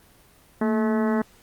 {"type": "harmonic tone with a mistuned harmonic", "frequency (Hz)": 215.7, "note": "A3", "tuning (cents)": -34, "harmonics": [1, 2, 3, 4, 5, 6, 7, 8, 9], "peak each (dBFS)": [-21, -27, -31, -33, -35, -37, -38, -39, -40], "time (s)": [0.61, 1.22], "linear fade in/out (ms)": 5, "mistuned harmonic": 1, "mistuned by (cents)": 80, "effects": ["pink hiss -55 dBFS RMS until 1.42 s", "Opus 32 kbps"]}